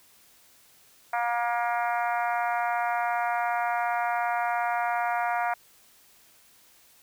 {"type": "harmonic tone", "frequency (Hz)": 237.3, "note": "A#3", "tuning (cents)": 31, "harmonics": [3, 4, 5, 6, 7, 8, 9, 10], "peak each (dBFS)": [-27, -31, -36, -33, -38, -40, -40, -43], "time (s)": [1.13, 5.54], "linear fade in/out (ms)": 5, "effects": ["white hiss -58 dBFS RMS until 7.02 s"]}